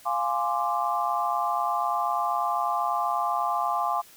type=chord; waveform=sine; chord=D half-diminished seventh; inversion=first; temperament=equal; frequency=698.5 / 830.6 / 1046.5 / 1174.7 Hz; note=F5 / Ab5 / C6 / D6; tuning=0 / 0 / 0 / 0 cents; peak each=-29 dBFS; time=0.05-4.02 s; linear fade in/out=20 ms; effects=white hiss -52 dBFS RMS until 4.16 s